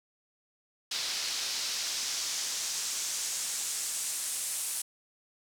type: noise with band-pass filter sweep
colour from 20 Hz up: pink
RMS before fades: -34 dBFS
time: 0.91-4.82 s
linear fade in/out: 5 ms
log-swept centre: 4500 to 9300 Hz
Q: 1.7
effects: none